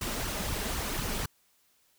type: noise with flanger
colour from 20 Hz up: pink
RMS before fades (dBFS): -33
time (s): 0.01-1.26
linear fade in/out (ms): 5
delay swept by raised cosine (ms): 0.65 to 5.05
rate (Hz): 4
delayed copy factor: +0.65
effects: white hiss -68 dBFS RMS until 1.98 s